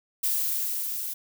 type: noise with level ramp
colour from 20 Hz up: violet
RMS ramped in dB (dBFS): -25 to -33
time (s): 0.23-1.14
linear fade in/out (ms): 10
effects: none